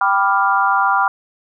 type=chord; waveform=sine; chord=G dominant seventh; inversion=none; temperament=equal with one note detuned; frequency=784 / 987.8 / 1182.8 / 1396.9 Hz; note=G5 / B5 / D6 / F6; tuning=0 / 0 / +12 / 0 cents; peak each=-18 dBFS; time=0.01-1.08 s; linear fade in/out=2 ms; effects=none